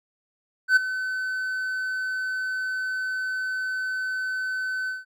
triangle tone with ADSR envelope, 1518 Hz, F#6, 44 cents sharp, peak -10 dBFS, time 0.68-5.05 s, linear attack 83 ms, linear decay 14 ms, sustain -14 dB, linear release 170 ms, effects none

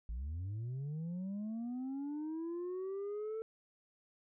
sine linear sweep, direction up, 51.9 to 447.5 Hz, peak -35 dBFS, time 0.09-3.42 s, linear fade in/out 0 ms, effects tanh soft clip ceiling -37 dBFS

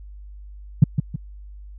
sine tone with echo, 144 Hz, D3, 34 cents flat, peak -5 dBFS, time 0.82-0.84 s, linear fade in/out 5 ms, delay 160 ms, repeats 2, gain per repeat -8 dB, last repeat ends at 1.16 s, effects added 50 Hz sine -37 dBFS peak until 1.78 s

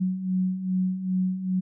sine beating tone pair, 183.6 / 186.1 Hz, F#3 / F#3, -13 / +10 cents, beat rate 2.5 Hz, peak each -30 / -24 dBFS, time 0-1.61 s, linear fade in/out 20 ms, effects none

